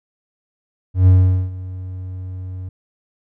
triangle tone with ADSR envelope, 92.5 Hz, F#2, in tune, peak -4 dBFS, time 0.94-2.69 s, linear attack 130 ms, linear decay 430 ms, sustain -20 dB, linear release 4 ms, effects none

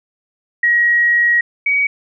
sine tone pair in turn, 1899 / 2261 Hz, A#6 / C#7, +32 / +34 cents, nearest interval minor third, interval 302 cents, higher second, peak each -10 / -12 dBFS, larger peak first, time 0.63-1.41 / 1.66-1.87 s, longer first, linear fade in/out 5 ms, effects none

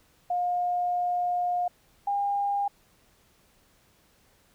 sine tone pair in turn, 712 / 805.9 Hz, F5 / G5, +33 / +48 cents, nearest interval major second, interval 215 cents, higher second, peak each -24 dBFS, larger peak neither, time 0.3-1.68 / 2.07-2.68 s, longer first, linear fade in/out 5 ms, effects pink hiss -63 dBFS RMS until 4.54 s

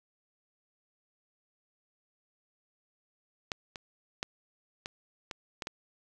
clicks, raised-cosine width 0.2 ms, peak -15 / -23 / -15 / -20 / -20 / -19 / -19 dBFS, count 7, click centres 3.518 / 3.758 / 4.229 / 4.859 / 5.312 / 5.622 / 5.671 s, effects none

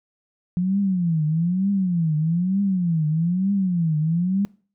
sine tone with vibrato, 174.7 Hz, F3, 1 cent sharp, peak -18 dBFS, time 0.57-4.45 s, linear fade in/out 0 ms, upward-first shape triangle, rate 1.1 Hz, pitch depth 260 cents each way, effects noise-tail reverb RT60 0.4 s tail -23 dB re dry

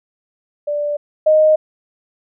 sine tone pair in turn, 587.3 / 620.2 Hz, D5 / D#5, 0 / -6 cents, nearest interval minor second, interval 94 cents, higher second, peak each -17 / -8 dBFS, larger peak second, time 0.67-0.97 / 1.26-1.56 s, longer neither, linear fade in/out 10 ms, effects none

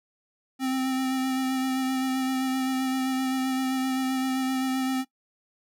square tone with vibrato, 261.6 Hz, C4, in tune, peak -25 dBFS, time 0.59-5.05 s, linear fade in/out 50 ms, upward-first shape sine, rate 7.7 Hz, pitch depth 17 cents each way, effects noise-tail reverb RT60 0.1 s tail -18 dB re dry

